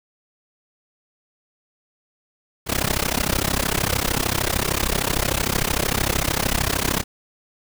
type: noise with amplitude modulation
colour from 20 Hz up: pink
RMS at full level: -18 dBFS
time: 2.66-7.04 s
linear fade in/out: 50 ms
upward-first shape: sine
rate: 33.2 Hz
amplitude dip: 95%
effects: none